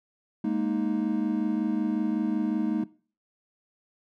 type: chord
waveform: triangle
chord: Ab suspended second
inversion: none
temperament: equal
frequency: 207.7 / 233.1 / 311.1 Hz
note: Ab3 / Bb3 / Eb4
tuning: 0 / 0 / 0 cents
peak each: -27 dBFS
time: 0.44-2.84 s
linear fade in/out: 5 ms
effects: noise-tail reverb RT60 0.4 s tail -19 dB re dry